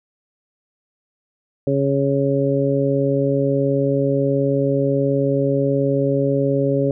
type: harmonic tone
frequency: 138.59 Hz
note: C#3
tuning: in tune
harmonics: 1 / 2 / 3 / 4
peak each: -21 / -21 / -21 / -21 dBFS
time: 1.67-6.91 s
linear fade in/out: 2 ms
effects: none